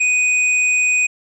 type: tone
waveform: square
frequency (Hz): 2489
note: D#7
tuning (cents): 0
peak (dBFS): -14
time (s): 0-1.07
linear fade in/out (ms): 10
effects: resampled to 24000 Hz